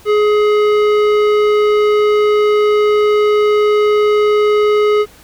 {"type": "tone with tanh clipping", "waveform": "sine", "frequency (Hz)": 420.1, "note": "G#4", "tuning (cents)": 20, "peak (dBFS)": -11, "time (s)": [0.05, 5.06], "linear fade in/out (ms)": 50, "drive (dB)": 15, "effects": ["pink hiss -43 dBFS RMS until 5.23 s"]}